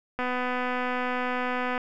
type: click train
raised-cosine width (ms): 0.5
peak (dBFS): -15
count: 398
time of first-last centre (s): 0.19-1.778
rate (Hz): 250
effects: none